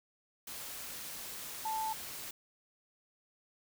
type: tone in noise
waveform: sine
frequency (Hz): 880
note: A5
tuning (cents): 0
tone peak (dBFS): -33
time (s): 1.65-1.93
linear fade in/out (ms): 5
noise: white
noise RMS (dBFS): -44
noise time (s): 0.47-2.31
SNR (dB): +8
effects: none